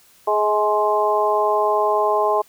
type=harmonic tone with a mistuned harmonic; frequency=210 Hz; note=G#3; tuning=19 cents sharp; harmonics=2 / 3 / 4 / 5; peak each=-21 / -21 / -21 / -21 dBFS; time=0.27-2.42 s; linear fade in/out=10 ms; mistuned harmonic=3; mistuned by=+18 cents; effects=white hiss -53 dBFS RMS until 2.48 s